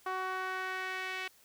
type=tone with band-pass filter sweep; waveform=sawtooth; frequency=374.3 Hz; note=F#4; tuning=20 cents sharp; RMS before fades=-37 dBFS; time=0.06-1.28 s; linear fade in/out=5 ms; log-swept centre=1100 to 2400 Hz; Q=1.9; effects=white hiss -63 dBFS RMS until 1.44 s